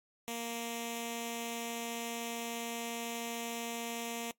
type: tone with notch filter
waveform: 5% pulse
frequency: 233.1 Hz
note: A#3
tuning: in tune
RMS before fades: -39 dBFS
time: 0.28-4.31 s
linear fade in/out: 0 ms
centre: 1500 Hz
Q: 0.71
effects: noise-tail reverb RT60 0.1 s tail -20 dB re dry + MP3 64 kbps